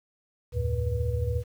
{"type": "tone cluster", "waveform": "sine", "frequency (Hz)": [75, 89.2, 111.7, 485.9], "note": ["D2", "F2", "A2", "B4"], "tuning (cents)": [37, 37, 27, -28], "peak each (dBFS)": [-29, -32, -29, -33], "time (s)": [0.52, 1.44], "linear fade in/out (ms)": 50, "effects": ["9-bit"]}